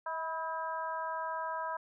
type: harmonic tone with a mistuned harmonic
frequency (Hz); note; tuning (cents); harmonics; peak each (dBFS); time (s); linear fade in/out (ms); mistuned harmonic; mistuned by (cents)
320.7; E4; -48; 2 / 3 / 4 / 5; -41 / -36 / -42 / -43; 0.06-1.77; 5; 3; +37
effects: none